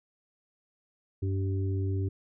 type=harmonic tone; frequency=96.4 Hz; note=G2; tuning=28 cents flat; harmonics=1 / 3 / 4; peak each=-27 / -38 / -38 dBFS; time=1.22-2.09 s; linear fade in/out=10 ms; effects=none